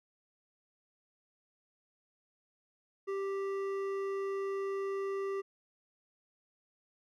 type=tone with hard clipping; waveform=sine; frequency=392 Hz; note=G4; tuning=in tune; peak=-35 dBFS; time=3.07-5.42 s; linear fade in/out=20 ms; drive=10 dB; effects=none